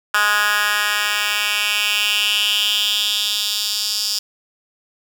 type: tone with high-pass filter sweep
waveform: 10% pulse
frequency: 207.7 Hz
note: G#3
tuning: in tune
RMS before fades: -19 dBFS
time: 0.14-4.19 s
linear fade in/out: 5 ms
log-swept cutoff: 1500 to 4800 Hz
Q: 3.7
effects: 7-bit